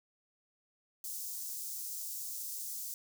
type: high-pass noise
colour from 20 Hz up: white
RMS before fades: -41 dBFS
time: 1.04-2.94 s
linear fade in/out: 2 ms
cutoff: 5500 Hz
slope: 24 dB/octave
effects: none